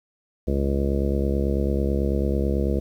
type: harmonic tone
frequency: 69.1 Hz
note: C#2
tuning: 5 cents flat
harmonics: 1 / 2 / 3 / 4 / 5 / 6 / 7 / 8 / 9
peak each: -23 / -31 / -27 / -34 / -29 / -33 / -30 / -37 / -36 dBFS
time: 0.47-2.8 s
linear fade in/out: 10 ms
effects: 9-bit